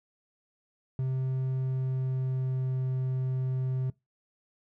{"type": "tone with pitch glide", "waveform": "triangle", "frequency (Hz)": [130.81, 129.76], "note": ["C3", "C3"], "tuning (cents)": [0, -14], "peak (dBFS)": -25, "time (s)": [0.99, 3.9], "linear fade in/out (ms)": 2, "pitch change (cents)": -14, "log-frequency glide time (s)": [1.57, 2.85], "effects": ["noise-tail reverb RT60 0.2 s tail -22 dB re dry"]}